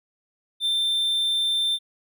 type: tone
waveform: triangle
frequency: 3570 Hz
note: A7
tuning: 24 cents sharp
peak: -19 dBFS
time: 0.6-1.79 s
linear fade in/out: 50 ms
effects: none